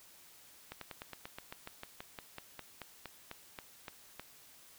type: slowing click train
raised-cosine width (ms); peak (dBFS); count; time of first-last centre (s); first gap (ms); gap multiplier
0.3; -27; 20; 0.72-4.196; 93; 1.07
effects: white hiss -59 dBFS RMS until 4.78 s